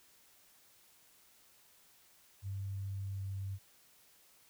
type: tone with pitch glide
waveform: sine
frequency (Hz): 98 to 97.27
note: G2 to G2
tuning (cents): 0 to -13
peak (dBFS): -37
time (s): 2.42-3.59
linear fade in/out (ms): 50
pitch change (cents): -13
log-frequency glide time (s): 3.08-3.19
effects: white hiss -65 dBFS RMS until 4.49 s